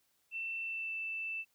sine tone with pitch glide, 2681 to 2652 Hz, E7 to E7, +29 to +10 cents, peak -36 dBFS, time 0.31-1.45 s, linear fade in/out 50 ms, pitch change -19 cents, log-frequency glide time 0.63-0.96 s, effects white hiss -75 dBFS RMS until 1.54 s

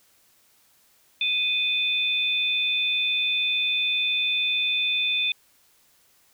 sine tone pair together, 2489 / 3542 Hz, D#7 / A7, 0 / +11 cents, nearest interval tritone, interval 611 cents, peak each -24 dBFS, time 1.21-5.32 s, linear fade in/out 2 ms, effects white hiss -61 dBFS RMS until 6.33 s

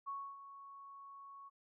sine tone with ADSR envelope, 1108.7 Hz, C#6, in tune, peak -39 dBFS, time 0.06-1.5 s, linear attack 24 ms, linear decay 280 ms, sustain -12 dB, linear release 25 ms, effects none

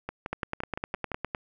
two click trains, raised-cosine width 0.5 ms, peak -15 / -18 dBFS, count 11 / 7, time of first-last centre 0.33-1.348 / 0.09-1.117 s, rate 9.82 / 5.84 Hz, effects none

